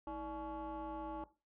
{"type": "tone with frequency modulation", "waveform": "sine", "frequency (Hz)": 587.3, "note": "D5", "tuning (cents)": 0, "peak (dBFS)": -39, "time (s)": [0.07, 1.24], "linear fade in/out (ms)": 2, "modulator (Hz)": 267, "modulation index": 1.7, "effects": ["noise-tail reverb RT60 0.3 s tail -17 dB re dry", "tanh soft clip ceiling -38 dBFS"]}